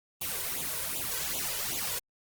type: noise with flanger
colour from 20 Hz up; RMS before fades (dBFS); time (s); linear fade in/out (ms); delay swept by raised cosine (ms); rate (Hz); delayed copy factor
white; -33; 0.21-1.99; 5; 0.28 to 2.08; 2.6; +0.9
effects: Opus 24 kbps